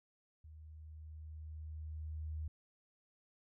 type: tone with level ramp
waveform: sine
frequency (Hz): 77.78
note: D#2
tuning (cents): 0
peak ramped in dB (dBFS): -52 to -38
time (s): 0.44-2.48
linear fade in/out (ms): 5
effects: none